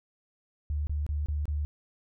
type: tone bursts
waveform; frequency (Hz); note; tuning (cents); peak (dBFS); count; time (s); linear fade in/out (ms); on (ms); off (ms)
sine; 74; D2; +14; -27; 5; 0.7-1.65; 0; 170; 25
effects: none